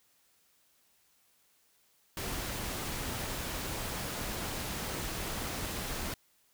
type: noise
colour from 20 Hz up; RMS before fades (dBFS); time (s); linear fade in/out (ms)
pink; -37; 2.17-6.14; 2
effects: white hiss -69 dBFS RMS until 6.53 s